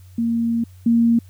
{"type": "tone pair in turn", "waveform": "sine", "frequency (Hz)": [231.6, 232.4], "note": ["A#3", "A#3"], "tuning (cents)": [-11, -5], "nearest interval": "unison", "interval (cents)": 6, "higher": "second", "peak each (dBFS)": [-17, -12], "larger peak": "second", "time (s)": [[0.18, 0.64], [0.86, 1.19]], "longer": "first", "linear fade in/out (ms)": 5, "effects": ["added 92 Hz sine -41 dBFS peak until 1.29 s", "white hiss -57 dBFS RMS until 1.29 s"]}